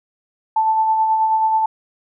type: tone with tremolo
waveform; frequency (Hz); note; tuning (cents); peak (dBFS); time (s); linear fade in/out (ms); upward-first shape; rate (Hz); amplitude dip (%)
sine; 880; A5; 0; -12; 0.56-1.66; 5; sine; 9.3; 35
effects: none